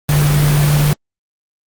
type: tone in noise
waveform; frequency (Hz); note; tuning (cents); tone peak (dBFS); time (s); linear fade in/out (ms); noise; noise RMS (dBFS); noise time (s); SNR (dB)
sine; 146.83; D3; 0; -10; 0.09-0.93; 0; pink; -19; 0.09-0.93; +6
effects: Opus 24 kbps